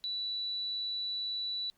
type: tone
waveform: sine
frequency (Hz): 3951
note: B7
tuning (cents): 0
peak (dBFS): -33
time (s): 0.04-1.7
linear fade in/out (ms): 0
effects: pink hiss -72 dBFS RMS until 1.77 s + Opus 48 kbps